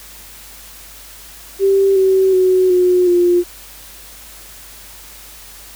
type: tone with pitch steps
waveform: sine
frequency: 390.8 / 380.8 / 371 / 361.5 / 352.2 Hz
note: G4 / F#4 / F#4 / F#4 / F4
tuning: -5 / +50 / +5 / -40 / +15 cents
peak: -9 dBFS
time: 1.59-3.44 s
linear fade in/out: 50 ms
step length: 370 ms
effects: added 50 Hz sine -44 dBFS peak until 5.75 s + white hiss -38 dBFS RMS until 5.75 s